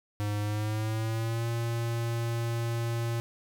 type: tone with pitch glide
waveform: square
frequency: 103.83 to 116.55 Hz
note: G#2 to A#2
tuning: 0 to 0 cents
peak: -29 dBFS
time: 0.2-3.2 s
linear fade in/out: 0 ms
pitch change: +200 cents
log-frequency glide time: 0.4-1.47 s
effects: none